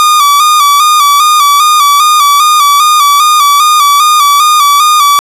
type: tone with vibrato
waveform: 45% pulse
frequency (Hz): 1184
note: D6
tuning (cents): +14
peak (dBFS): -3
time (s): 0-5.19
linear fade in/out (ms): 0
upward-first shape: square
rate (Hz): 2.5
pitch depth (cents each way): 52
effects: resampled to 32000 Hz + 7-bit